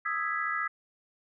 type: chord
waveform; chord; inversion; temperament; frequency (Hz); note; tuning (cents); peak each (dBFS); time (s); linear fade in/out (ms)
sine; E major seventh; third; equal; 1244.5 / 1318.5 / 1661.2 / 1975.5; D#6 / E6 / G#6 / B6; 0 / 0 / 0 / 0; -34; 0.05-0.68; 10
effects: none